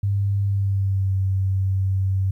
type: tone with pitch glide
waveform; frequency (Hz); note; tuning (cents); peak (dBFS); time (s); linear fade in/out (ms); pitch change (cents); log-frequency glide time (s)
sine; 99.9 to 95.78; G2 to G2; +33 to -40; -18; 0.03-2.31; 5; -73; 0.41-1.15
effects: 10-bit